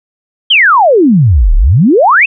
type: exponential two-way sweep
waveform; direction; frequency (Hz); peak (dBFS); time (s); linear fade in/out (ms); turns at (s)
sine; down then up; 3322 to 32.7 to 2753; -3; 0.5-2.26; 10; 1.55
effects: none